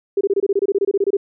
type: tone bursts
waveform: sine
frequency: 397.1 Hz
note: G4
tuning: 22 cents sharp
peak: -13 dBFS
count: 16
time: 0.17-1.169 s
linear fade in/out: 5 ms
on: 39 ms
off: 25 ms
effects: none